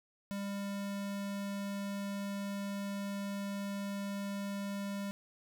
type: tone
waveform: square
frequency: 199.8 Hz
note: G3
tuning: 33 cents sharp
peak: -37 dBFS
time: 0.31-5.11 s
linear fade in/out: 0 ms
effects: none